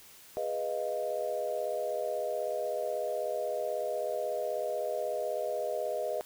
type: chord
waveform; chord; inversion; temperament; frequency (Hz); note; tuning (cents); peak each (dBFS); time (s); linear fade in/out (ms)
sine; F half-diminished seventh; first; equal; 415.3 / 493.9 / 622.3 / 698.5; Ab4 / Cb5 / Eb5 / F5; 0 / 0 / 0 / 0; -39 / -36 / -33 / -39; 0.37-6.21; 0
effects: white hiss -54 dBFS RMS until 6.25 s